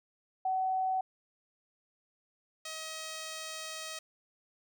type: tone pair in turn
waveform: sine / 5% pulse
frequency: 754 / 634 Hz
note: F#5 / D#5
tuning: +32 / +32 cents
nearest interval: minor third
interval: 300 cents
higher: first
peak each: -28 dBFS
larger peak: neither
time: 0.45-1.01 / 2.65-3.99 s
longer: second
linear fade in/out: 5 ms
effects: none